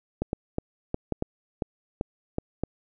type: clicks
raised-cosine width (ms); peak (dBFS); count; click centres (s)
2; -13; 10; 0.22 / 0.331 / 0.584 / 0.944 / 1.123 / 1.224 / 1.622 / 2.011 / 2.384 / 2.636
effects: none